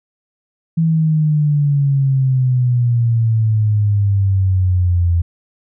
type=exponential sweep; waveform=sine; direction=down; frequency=164.81 to 84.6 Hz; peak=-11 dBFS; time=0.77-5.22 s; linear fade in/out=10 ms; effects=none